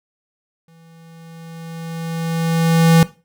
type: tone with exponential growth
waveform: square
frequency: 164.81 Hz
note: E3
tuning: in tune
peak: -8 dBFS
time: 0.68-3.03 s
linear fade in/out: 2 ms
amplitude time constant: 510 ms
effects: noise-tail reverb RT60 0.3 s tail -17 dB re dry